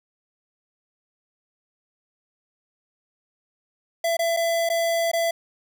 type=tone with dropouts; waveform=square; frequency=670 Hz; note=E5; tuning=28 cents sharp; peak=-21 dBFS; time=4.04-5.31 s; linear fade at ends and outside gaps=5 ms; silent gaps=4.169-4.191 / 4.366-4.37 / 4.691-4.699 / 5.116-5.133 s; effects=none